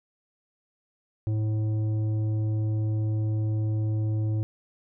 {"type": "tone with tanh clipping", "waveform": "triangle", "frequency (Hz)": 108.1, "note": "A2", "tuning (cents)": -30, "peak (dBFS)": -25, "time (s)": [1.27, 4.43], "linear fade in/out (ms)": 0, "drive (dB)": 13, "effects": []}